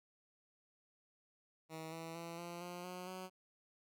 10% pulse tone with pitch steps, 160 / 164.02 / 168.15 / 172.38 / 176.71 / 181.16 / 185.71 Hz, D#3 / E3 / E3 / F3 / F3 / F#3 / F#3, +49 / -8 / +35 / -22 / +21 / -36 / +7 cents, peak -37 dBFS, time 1.69-3.3 s, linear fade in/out 50 ms, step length 230 ms, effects none

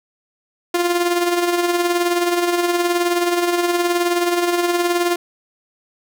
sawtooth tone with tremolo, 349.2 Hz, F4, in tune, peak -10 dBFS, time 0.74-5.16 s, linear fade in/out 5 ms, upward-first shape sine, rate 19 Hz, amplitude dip 50%, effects none

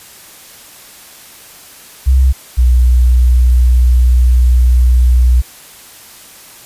sine tone pair in turn, 65.41 / 61.67 Hz, C2 / B1, 0 / -2 cents, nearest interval minor second, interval 102 cents, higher first, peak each -5 dBFS, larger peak neither, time 2.06-2.33 / 2.57-5.42 s, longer second, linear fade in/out 20 ms, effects white hiss -37 dBFS RMS until 6.65 s + resampled to 32000 Hz

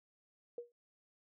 sine tone with exponential decay, 477.7 Hz, A#4, 42 cents sharp, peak -37 dBFS, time 0.58-0.72 s, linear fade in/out 2 ms, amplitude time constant 29 ms, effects none

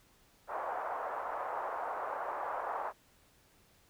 pink band-pass noise, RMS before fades -38 dBFS, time 0.47-2.93 s, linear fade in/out 50 ms, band 620 to 1200 Hz, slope 24 dB/octave, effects pink hiss -66 dBFS RMS until 3.89 s

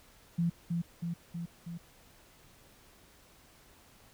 sine tone with echo, 170 Hz, F3, 46 cents flat, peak -26 dBFS, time 0.38-0.5 s, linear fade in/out 10 ms, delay 320 ms, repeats 4, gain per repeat -3 dB, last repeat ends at 1.78 s, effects pink hiss -60 dBFS RMS until 4.13 s

